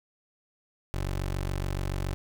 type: tone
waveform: 20% pulse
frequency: 47.08 Hz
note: F#1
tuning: 31 cents sharp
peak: -24 dBFS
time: 0.94-2.14 s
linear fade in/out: 0 ms
effects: none